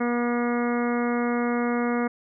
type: harmonic tone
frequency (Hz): 240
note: B3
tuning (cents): -49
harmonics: 1 / 2 / 3 / 4 / 5 / 6 / 7 / 8 / 9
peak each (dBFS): -24 / -28 / -33 / -37 / -34 / -36 / -41 / -40 / -38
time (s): 0-2.08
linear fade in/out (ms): 10
effects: none